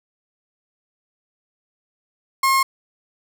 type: tone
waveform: 35% pulse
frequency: 1074 Hz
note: C6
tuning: 45 cents sharp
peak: -13 dBFS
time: 2.43-2.63 s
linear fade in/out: 5 ms
effects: none